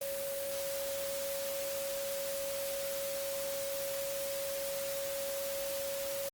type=tone in noise; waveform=sine; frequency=554.4 Hz; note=C#5; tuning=in tune; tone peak=-36 dBFS; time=0.01-6.29 s; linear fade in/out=5 ms; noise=white; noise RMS=-41 dBFS; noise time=0.01-6.29 s; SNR=+2 dB; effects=Opus 24 kbps